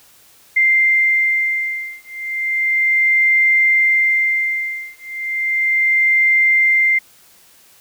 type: beating tone pair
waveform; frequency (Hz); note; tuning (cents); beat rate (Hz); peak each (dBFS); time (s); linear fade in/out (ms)
sine; 2093 / 2093.34; C7 / C7; 0 / 0; 0.34; -16; 0.56-6.99; 10
effects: white hiss -49 dBFS RMS until 7.8 s